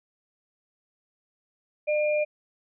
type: tone pair together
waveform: sine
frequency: 602 / 2404 Hz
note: D5 / D7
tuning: +43 / +40 cents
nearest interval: 2 octaves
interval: 2397 cents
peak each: -22 / -31 dBFS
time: 1.87-2.25 s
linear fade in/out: 20 ms
effects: none